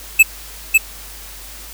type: tone with echo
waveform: square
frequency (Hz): 2612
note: E7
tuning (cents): -17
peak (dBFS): -4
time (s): 0.19-0.23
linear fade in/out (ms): 10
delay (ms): 550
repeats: 1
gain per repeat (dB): -3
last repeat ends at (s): 0.78
effects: added 50 Hz sine -38 dBFS peak until 1.73 s + white hiss -36 dBFS RMS until 1.73 s